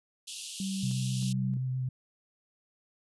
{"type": "high-pass noise", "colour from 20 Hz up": "pink", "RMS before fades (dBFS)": -40, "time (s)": [0.27, 1.33], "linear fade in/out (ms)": 10, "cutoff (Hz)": 2700, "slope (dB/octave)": 96}
{"type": "tone with tremolo", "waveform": "sine", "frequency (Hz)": 192.6, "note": "G3", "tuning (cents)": -30, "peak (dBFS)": -31, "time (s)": [0.6, 1.57], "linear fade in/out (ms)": 2, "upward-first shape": "square", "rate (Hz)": 1.6, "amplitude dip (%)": 40}
{"type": "tone with vibrato", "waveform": "sine", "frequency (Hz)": 128.8, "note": "C3", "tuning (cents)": -27, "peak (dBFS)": -29, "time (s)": [0.83, 1.89], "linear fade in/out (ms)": 5, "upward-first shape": "sine", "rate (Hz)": 7.7, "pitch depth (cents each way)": 15}
{"effects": ["resampled to 24000 Hz"]}